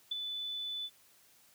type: tone with ADSR envelope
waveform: sine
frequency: 3491 Hz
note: A7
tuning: 14 cents flat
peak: -30 dBFS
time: 0.11-0.9 s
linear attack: 8 ms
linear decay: 16 ms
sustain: -6 dB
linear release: 51 ms
effects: white hiss -64 dBFS RMS until 1.54 s + high-pass 60 Hz 12 dB/octave